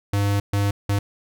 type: tone bursts at uneven times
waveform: square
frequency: 100.9 Hz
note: G#2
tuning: 49 cents flat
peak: -19 dBFS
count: 3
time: 0.13-0.4 / 0.53-0.71 / 0.89-0.99 s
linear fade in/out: 5 ms
effects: none